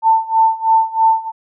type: tone with tremolo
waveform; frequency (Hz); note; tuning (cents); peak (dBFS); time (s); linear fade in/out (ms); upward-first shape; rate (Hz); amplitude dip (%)
sine; 893; A5; +25; -7; 0.02-1.32; 50; sine; 3.1; 90
effects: none